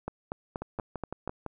two click trains, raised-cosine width 1 ms, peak -19 / -21 dBFS, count 6 / 6, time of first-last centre 0.08-1.276 / 0.62-1.463 s, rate 4.18 / 5.93 Hz, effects none

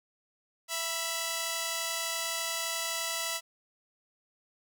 5% pulse tone pair together, 663.9 / 980 Hz, E5 / B5, +12 / -14 cents, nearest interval perfect fifth, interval 674 cents, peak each -22 / -23 dBFS, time 0.68-3.41 s, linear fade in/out 50 ms, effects none

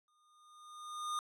square tone with exponential growth, 1220 Hz, D#6, 34 cents flat, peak -34 dBFS, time 0.08-1.19 s, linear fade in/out 1 ms, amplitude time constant 240 ms, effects low-pass 11000 Hz 12 dB/octave

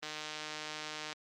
click train, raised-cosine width 0.2 ms, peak -23 dBFS, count 169, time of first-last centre 0.03-1.128 s, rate 153 Hz, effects high-pass 200 Hz 12 dB/octave + Opus 24 kbps

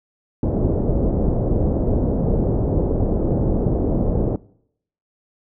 pink low-pass noise, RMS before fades -19 dBFS, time 0.43-4.36 s, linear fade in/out 2 ms, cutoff 570 Hz, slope 24 dB/octave, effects noise-tail reverb RT60 0.7 s tail -22 dB re dry

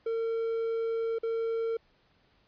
triangle tone with dropouts, 455 Hz, A#4, 42 cents flat, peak -26 dBFS, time 0.06-1.77 s, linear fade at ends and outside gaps 5 ms, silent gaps 1.186-1.232 s, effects pink hiss -67 dBFS RMS until 2.47 s + resampled to 11025 Hz

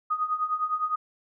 sine tone with tremolo, 1244.5 Hz, D#6, in tune, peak -21 dBFS, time 0.1-0.96 s, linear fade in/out 10 ms, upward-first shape triangle, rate 9.8 Hz, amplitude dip 85%, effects none

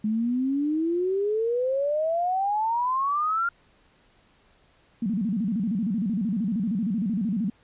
sine exponential sweep, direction up, 210 to 1410 Hz, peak -22 dBFS, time 0.04-3.49 s, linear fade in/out 5 ms
sine tone with vibrato, 207.7 Hz, G#3, in tune, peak -23 dBFS, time 5.02-7.5 s, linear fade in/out 5 ms, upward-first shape square, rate 13 Hz, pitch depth 190 cents each way
effects pink hiss -61 dBFS RMS until 7.63 s + resampled to 8000 Hz

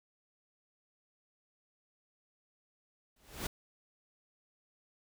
pink noise with exponential growth, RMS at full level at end -34 dBFS, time 3.16-3.47 s, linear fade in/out 5 ms, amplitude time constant 67 ms, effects none

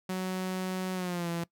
sawtooth tone with pitch glide, 185.9 to 169.49 Hz, F#3 to E3, +8 to +48 cents, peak -27 dBFS, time 0.09-1.44 s, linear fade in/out 5 ms, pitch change -160 cents, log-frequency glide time 0.94-1.29 s, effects noise-tail reverb RT60 0.1 s tail -21 dB re dry

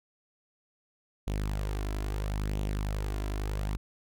sawtooth tone with flanger, 51 Hz, G#1, 31 cents flat, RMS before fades -32 dBFS, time 1.27-3.77 s, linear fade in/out 5 ms, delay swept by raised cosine 0.3 to 3 ms, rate 0.75 Hz, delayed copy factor +0.5, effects none

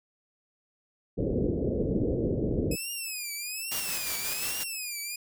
white low-pass noise, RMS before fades -28 dBFS, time 1.17-2.76 s, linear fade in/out 20 ms, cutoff 500 Hz, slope 48 dB/octave
10% pulse tone with vibrato, 2542 Hz, D#7, 36 cents sharp, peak -25 dBFS, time 2.71-5.16 s, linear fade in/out 5 ms, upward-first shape triangle, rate 1.2 Hz, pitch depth 190 cents each way
white noise with tremolo, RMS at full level -33 dBFS, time 3.71-4.64 s, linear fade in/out 10 ms, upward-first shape square, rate 5.6 Hz, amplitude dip 35%
effects none

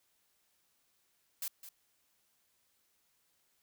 blue noise with echo, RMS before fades -38 dBFS, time 1.42-1.48 s, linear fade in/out 2 ms, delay 210 ms, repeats 1, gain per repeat -12 dB, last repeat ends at 1.69 s, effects white hiss -75 dBFS RMS until 3.62 s

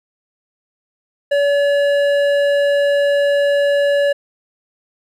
triangle tone with hard clipping, 570 Hz, C#5, 48 cents sharp, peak -14 dBFS, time 1.31-4.13 s, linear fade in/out 10 ms, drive 14 dB, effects none

